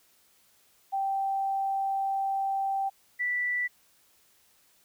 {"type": "tone pair in turn", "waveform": "sine", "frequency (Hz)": [781, 1968], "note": ["G5", "B6"], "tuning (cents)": [-7, -7], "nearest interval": "octave + major third", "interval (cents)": 1600, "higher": "second", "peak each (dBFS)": -26, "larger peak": "neither", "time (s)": [[0.92, 2.9], [3.19, 3.68]], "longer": "first", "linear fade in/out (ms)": 20, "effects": ["white hiss -64 dBFS RMS until 4.84 s"]}